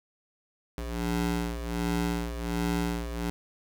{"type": "ring-modulated tone", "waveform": "20% pulse", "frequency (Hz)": 116.54, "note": "A#2", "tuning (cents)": 0, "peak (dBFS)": -20, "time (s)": [0.78, 3.3], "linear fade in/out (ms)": 0, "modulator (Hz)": 57.6, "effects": []}